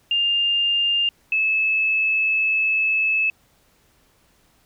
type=tone pair in turn; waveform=sine; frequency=2805 / 2604 Hz; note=F7 / E7; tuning=+7 / -22 cents; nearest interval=minor second; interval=129 cents; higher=first; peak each=-17 dBFS; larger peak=neither; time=0.11-1.09 / 1.32-3.3 s; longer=second; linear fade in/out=2 ms; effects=pink hiss -60 dBFS RMS until 4.65 s